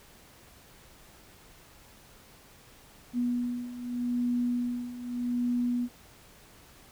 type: beating tone pair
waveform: sine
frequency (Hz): 242.9 / 243.72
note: B3 / B3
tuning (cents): -29 / -23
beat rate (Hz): 0.82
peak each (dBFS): -33 / -29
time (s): 3.13-5.89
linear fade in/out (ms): 50
effects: pink hiss -55 dBFS RMS until 6.91 s